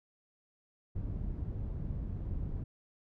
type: low-pass noise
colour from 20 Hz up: white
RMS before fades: -37 dBFS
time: 0.95-2.64 s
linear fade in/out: 10 ms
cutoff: 100 Hz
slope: 12 dB/octave
effects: none